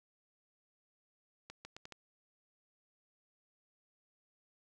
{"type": "accelerating click train", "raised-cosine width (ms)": 0.2, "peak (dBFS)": -30, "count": 5, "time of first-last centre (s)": [1.5, 1.923], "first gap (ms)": 150, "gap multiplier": 0.77, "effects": []}